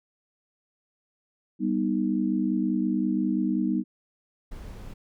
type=chord; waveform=sine; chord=G augmented; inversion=none; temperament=equal with one note detuned; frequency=196 / 245.4 / 311.1 Hz; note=G3 / B3 / D#4; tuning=0 / -11 / 0 cents; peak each=-27 dBFS; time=1.59-3.84 s; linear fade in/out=50 ms
type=noise; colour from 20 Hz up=brown; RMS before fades=-39 dBFS; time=4.51-4.94 s; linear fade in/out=10 ms
effects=none